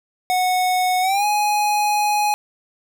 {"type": "tone with pitch glide", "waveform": "square", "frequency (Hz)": [735, 834.6], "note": ["F#5", "G#5"], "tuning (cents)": [-12, 8], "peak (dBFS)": -17, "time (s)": [0.3, 2.34], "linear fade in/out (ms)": 0, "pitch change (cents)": 220, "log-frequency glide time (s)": [1.01, 1.25], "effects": []}